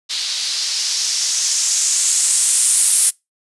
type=noise with low-pass filter sweep; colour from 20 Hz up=violet; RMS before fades=-17 dBFS; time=0.09-3.11 s; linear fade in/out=20 ms; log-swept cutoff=4100 to 10000 Hz; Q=2.5; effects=noise-tail reverb RT60 0.2 s tail -24 dB re dry + resampled to 24000 Hz